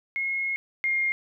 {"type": "tone pair in turn", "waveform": "sine", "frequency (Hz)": [2162, 2127], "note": ["C#7", "C7"], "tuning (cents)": [-44, 28], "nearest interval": "unison", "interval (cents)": 28, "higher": "first", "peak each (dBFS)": [-25, -22], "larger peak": "second", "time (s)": [[0.16, 0.56], [0.84, 1.12]], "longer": "first", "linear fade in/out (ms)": 0, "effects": []}